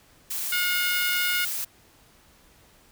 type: noise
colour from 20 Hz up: blue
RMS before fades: -30 dBFS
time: 0.3-1.65 s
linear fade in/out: 10 ms
type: harmonic tone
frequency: 718 Hz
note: F5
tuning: 48 cents sharp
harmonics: 2 / 3 / 4 / 5 / 6 / 7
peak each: -27 / -29 / -30 / -35 / -38 / -38 dBFS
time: 0.52-1.45 s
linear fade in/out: 5 ms
effects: pink hiss -57 dBFS RMS until 2.91 s